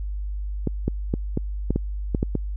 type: clicks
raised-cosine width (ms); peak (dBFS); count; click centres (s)
3; -9; 9; 0.673 / 0.88 / 1.139 / 1.374 / 1.706 / 1.76 / 2.148 / 2.229 / 2.353
effects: added 50 Hz sine -26 dBFS peak until 2.56 s